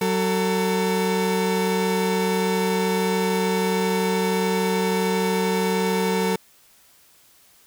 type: tone pair together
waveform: 30% pulse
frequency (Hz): 187.7 / 448.5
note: F#3 / A4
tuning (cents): +25 / +33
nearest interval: octave + minor third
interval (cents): 1508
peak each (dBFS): -20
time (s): 0.01-6.36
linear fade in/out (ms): 5
effects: white hiss -55 dBFS RMS until 7.66 s